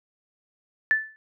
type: tone with exponential decay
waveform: sine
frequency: 1754 Hz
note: A6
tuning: 6 cents flat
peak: -14 dBFS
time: 0.91-1.16 s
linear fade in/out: 0 ms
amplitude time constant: 53 ms
effects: none